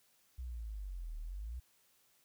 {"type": "linear two-way sweep", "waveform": "sine", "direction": "down then up", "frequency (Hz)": [63.9, 36.96, 63.9], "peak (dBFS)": -40, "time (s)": [0.38, 1.6], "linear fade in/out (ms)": 10, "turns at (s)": 1.19, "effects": ["white hiss -71 dBFS RMS until 2.24 s"]}